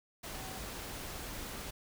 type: tone in noise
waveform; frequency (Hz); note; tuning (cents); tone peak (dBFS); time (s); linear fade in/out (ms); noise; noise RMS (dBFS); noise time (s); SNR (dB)
sine; 760; F#5; +46; -50; 0.35-0.59; 10; pink; -43; 0.23-1.71; -10
effects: none